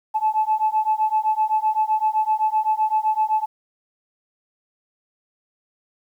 sine beating tone pair, 862 / 869.8 Hz, A5 / A5, -36 / -20 cents, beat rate 7.8 Hz, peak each -20 dBFS, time 0.14-3.46 s, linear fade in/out 20 ms, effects tanh soft clip ceiling -10 dBFS + 9-bit

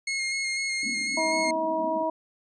sawtooth tone with vibrato, 2152 Hz, C7, 48 cents sharp, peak -23 dBFS, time 0.07-1.51 s, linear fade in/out 5 ms, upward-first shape square, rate 4 Hz, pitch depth 15 cents each way
pink band-pass noise, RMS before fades -40 dBFS, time 0.83-2.03 s, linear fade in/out 2 ms, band 200 to 310 Hz, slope 96 dB/octave
harmonic tone, 320 Hz, D#4, 49 cents sharp, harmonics 1 / 2 / 3, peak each -32 / -27 / -28 dBFS, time 1.17-2.1 s, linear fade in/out 5 ms
effects resampled to 22050 Hz

